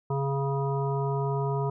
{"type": "harmonic tone", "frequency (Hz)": 138.2, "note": "C#3", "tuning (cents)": -5, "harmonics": [1, 3, 5, 7, 9], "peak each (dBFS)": [-27, -31, -37, -34, -41], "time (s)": [0.1, 1.7], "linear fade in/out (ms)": 5, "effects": []}